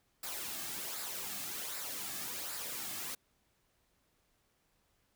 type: noise with flanger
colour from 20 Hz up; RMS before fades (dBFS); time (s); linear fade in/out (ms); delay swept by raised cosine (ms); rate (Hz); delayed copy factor
white; -41; 0.23-3.15; 5; 0.32 to 2.12; 1.3; -0.55
effects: pink hiss -75 dBFS RMS until 5.15 s